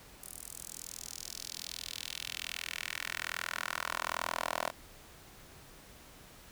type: tone with high-pass filter sweep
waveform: 10% pulse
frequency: 41.2 Hz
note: E1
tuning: in tune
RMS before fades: -40 dBFS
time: 0.21-4.71 s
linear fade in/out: 20 ms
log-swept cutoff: 10000 to 740 Hz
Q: 1.8
effects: pink hiss -55 dBFS RMS until 6.51 s